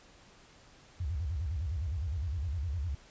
sine tone with vibrato, 77.78 Hz, D#2, in tune, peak -31 dBFS, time 1-2.95 s, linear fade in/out 5 ms, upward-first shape square, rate 9.8 Hz, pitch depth 230 cents each way, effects pink hiss -58 dBFS RMS until 3.1 s + resampled to 16000 Hz

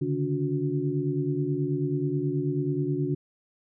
sine tone cluster, 139.7 / 149 / 286.5 / 364.8 Hz, C#3 / D3 / D4 / F#4, +14 / +25 / -43 / -24 cents, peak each -30 dBFS, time 0.01-3.15 s, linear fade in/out 10 ms, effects none

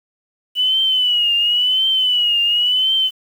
sine tone with vibrato, 2959 Hz, F#7, 1 cent flat, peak -13 dBFS, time 0.55-3.11 s, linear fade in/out 50 ms, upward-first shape triangle, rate 0.94 Hz, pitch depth 100 cents each way, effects 7-bit

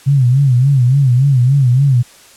sine tone with vibrato, 131.5 Hz, C3, 9 cents sharp, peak -7 dBFS, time 0.06-2.03 s, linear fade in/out 20 ms, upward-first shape sine, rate 3.5 Hz, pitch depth 140 cents each way, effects white hiss -42 dBFS RMS until 2.36 s + low-pass 10000 Hz 12 dB/octave

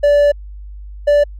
triangle tone pair in turn, 580 / 583 Hz, D5 / D5, -22 / -13 cents, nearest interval unison, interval 9 cents, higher second, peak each -6 dBFS, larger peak neither, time 0.03-0.32 / 1.07-1.24 s, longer first, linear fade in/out 10 ms, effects added 50 Hz sine -29 dBFS peak until 1.39 s

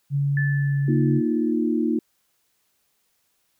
sine tone with pitch glide, 141.2 to 139.34 Hz, C#3 to C#3, +32 to +9 cents, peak -19 dBFS, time 0.1-1.22 s, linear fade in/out 50 ms, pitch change -23 cents, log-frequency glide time 0.37-0.94 s
sine tone with exponential decay, 1745 Hz, A6, 15 cents flat, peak -24 dBFS, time 0.37-1.52 s, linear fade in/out 2 ms, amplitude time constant 250 ms
sine chord, Bb suspended fourth, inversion none, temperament just, 233.1 / 310.8 / 349.6 Hz, Bb3 / Eb4 / F4, 0 / -2 / +2 cents, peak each -23 / -23 / -26 dBFS, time 0.88-1.99 s, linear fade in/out 5 ms
effects white hiss -69 dBFS RMS until 3.59 s

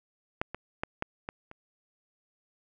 clicks, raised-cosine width 0.5 ms, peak -13 / -21 / -15 / -15 / -20 / -30 dBFS, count 6, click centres 0.415 / 0.546 / 0.835 / 1.024 / 1.289 / 1.514 s, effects none

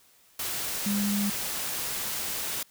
sine tone in noise, 203.3 Hz, G#3, 37 cents flat, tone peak -25 dBFS, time 0.86-1.3 s, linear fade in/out 5 ms, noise white, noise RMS -32 dBFS, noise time 0.39-2.63 s, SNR +4 dB, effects white hiss -60 dBFS RMS until 2.7 s

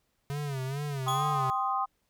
square tone with vibrato, 138.59 Hz, C#3, in tune, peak -32 dBFS, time 0.3-1.5 s, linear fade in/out 0 ms, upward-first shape sine, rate 2.3 Hz, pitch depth 110 cents each way
sine chord, C minor, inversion second, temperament equal, 784 / 1046.5 / 1244.5 Hz, G5 / C6 / Eb6, 0 / 0 / 0 cents, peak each -31 dBFS, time 1.06-1.86 s, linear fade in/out 20 ms
sawtooth tone with exponential decay, 3355 Hz, G#7, 17 cents sharp, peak -30 dBFS, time 1.08-1.73 s, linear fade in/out 1 ms, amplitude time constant 140 ms
effects pink hiss -75 dBFS RMS until 2.09 s

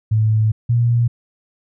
sine tone pair in turn, 109.1 / 118.58 Hz, A2 / A#2, -14 / +30 cents, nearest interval minor second, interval 144 cents, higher second, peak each -12 dBFS, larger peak neither, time 0.11-0.52 / 0.69-1.08 s, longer first, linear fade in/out 10 ms, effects none

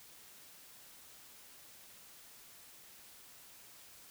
silence, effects white hiss -57 dBFS RMS until 4.1 s

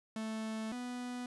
45% pulse tone pair in turn, 220 / 246.9 Hz, A3 / B3, 0 / 0 cents, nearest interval major second, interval 200 cents, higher second, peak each -37 / -39 dBFS, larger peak first, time 0.16-0.72 / 0.72-1.26 s, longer first, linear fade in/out 2 ms, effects resampled to 24000 Hz + 12-bit

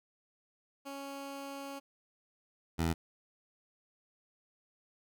15% pulse tone pair in turn, 277.2 / 82.41 Hz, C#4 / E2, 0 / 0 cents, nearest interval octave + major sixth, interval 2100 cents, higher first, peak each -35 / -23 dBFS, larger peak second, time 0.85-1.8 / 2.78-2.94 s, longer first, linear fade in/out 20 ms, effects none

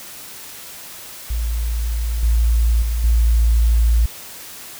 sine tone with level steps, 56.9 Hz, A#1, 41 cents flat, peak -18 / -12 / -17 / -11 dBFS, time 1.3-4.06 s, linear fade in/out 5 ms, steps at 2.23 / 2.82 / 3.04 s, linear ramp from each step 2 ms, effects white hiss -36 dBFS RMS until 4.79 s

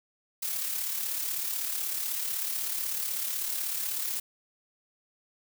blue noise with amplitude modulation, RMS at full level -30 dBFS, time 0.42-4.2 s, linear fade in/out 10 ms, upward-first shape sine, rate 36.1 Hz, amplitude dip 45%, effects none

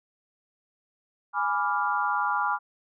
sine chord, G# diminished seventh, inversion none, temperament equal, 830.6 / 987.8 / 1174.7 / 1396.9 Hz, G#5 / B5 / D6 / F6, 0 / 0 / 0 / 0 cents, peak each -29 dBFS, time 1.33-2.59 s, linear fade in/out 50 ms, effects none

